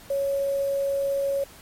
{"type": "tone with quantisation", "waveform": "sine", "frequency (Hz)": 554.4, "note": "C#5", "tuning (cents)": 0, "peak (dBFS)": -22, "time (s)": [0.1, 1.44], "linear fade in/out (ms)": 5, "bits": 7, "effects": ["pink hiss -48 dBFS RMS until 1.61 s", "MP3 64 kbps"]}